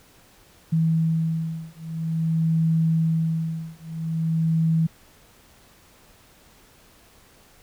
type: beating tone pair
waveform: sine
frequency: 161.9 / 162.39 Hz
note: E3 / E3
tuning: -31 / -26 cents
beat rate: 0.49 Hz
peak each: -23 dBFS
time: 0.72-4.87 s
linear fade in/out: 10 ms
effects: pink hiss -54 dBFS RMS until 7.62 s